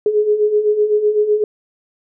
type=beating tone pair; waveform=sine; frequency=415.3 / 423.2 Hz; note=G#4 / G#4; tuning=0 / +33 cents; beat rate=7.9 Hz; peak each=-19 / -13 dBFS; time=0.06-1.44 s; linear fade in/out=2 ms; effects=none